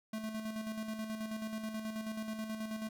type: tone with tremolo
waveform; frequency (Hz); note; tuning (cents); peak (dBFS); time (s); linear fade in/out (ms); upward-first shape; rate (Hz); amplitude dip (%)
square; 218.6; A3; -11; -37; 0.13-2.89; 5; square; 9.3; 45
effects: none